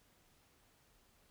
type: silence
effects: pink hiss -70 dBFS RMS until 1.3 s